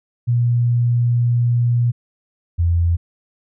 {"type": "tone pair in turn", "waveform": "sine", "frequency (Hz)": [120, 85.25], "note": ["B2", "F2"], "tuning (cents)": [-49, -41], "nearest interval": "tritone", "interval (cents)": 592, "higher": "first", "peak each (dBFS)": -13, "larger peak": "neither", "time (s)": [[0.27, 1.92], [2.58, 2.97]], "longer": "first", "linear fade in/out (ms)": 20, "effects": []}